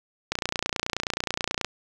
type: click train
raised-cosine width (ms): 0.2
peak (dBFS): -8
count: 40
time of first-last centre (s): 0.32-1.647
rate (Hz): 29.4
effects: none